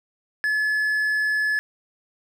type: tone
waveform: triangle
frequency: 1715 Hz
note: A6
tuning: 45 cents flat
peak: -18 dBFS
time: 0.44-1.59 s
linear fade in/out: 0 ms
effects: none